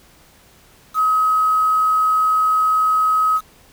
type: tone with quantisation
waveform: sine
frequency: 1271 Hz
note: D#6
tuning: 36 cents sharp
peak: -13 dBFS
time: 0.94-3.41 s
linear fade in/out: 50 ms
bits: 6
effects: pink hiss -50 dBFS RMS until 3.72 s